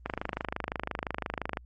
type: click train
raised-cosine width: 0.5 ms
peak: -16 dBFS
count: 40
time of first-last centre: 0.06-1.572 s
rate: 25.8 Hz
effects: added 60 Hz sine -49 dBFS peak until 1.65 s + Opus 32 kbps